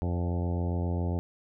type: harmonic tone with a mistuned harmonic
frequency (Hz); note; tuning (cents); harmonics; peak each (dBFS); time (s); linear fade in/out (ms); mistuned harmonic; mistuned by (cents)
87.31; F2; 0; 1 / 2 / 3 / 4 / 5 / 6 / 7 / 8 / 9 / 10; -28 / -34 / -38 / -40 / -42 / -44 / -45 / -46 / -47 / -48; 0.02-1.19; 0; 7; -29
effects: none